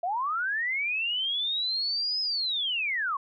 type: linear two-way sweep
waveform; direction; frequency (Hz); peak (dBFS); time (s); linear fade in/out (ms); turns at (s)
sine; up then down; 659.3 to 5130 to 1052; -26; 0.03-3.17; 5; 2.21
effects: none